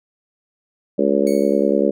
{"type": "harmonic tone", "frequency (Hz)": 70.1, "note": "C#2", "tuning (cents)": 20, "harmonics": [3, 4, 5, 6, 7, 8], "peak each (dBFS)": [-21, -21, -21, -21, -21, -21], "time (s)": [0.98, 1.91], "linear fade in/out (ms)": 10}
{"type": "tone with exponential decay", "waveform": "10% pulse", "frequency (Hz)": 2226, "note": "C#7", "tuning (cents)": 7, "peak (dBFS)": -23, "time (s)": [1.27, 1.87], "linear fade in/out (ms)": 0, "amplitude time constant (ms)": 130}
{"effects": []}